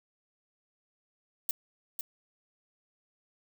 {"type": "noise with echo", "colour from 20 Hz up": "violet", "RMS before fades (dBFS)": -29, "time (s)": [1.49, 1.51], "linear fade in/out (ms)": 2, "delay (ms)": 500, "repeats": 1, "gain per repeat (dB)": -6, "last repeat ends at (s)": 2.01, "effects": []}